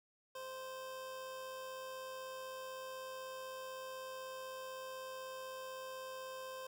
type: tone with amplitude modulation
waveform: 25% pulse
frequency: 521 Hz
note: C5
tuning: 7 cents flat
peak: -40 dBFS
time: 0.35-6.67 s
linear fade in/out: 5 ms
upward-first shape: sine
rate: 96 Hz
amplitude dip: 25%
effects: 11-bit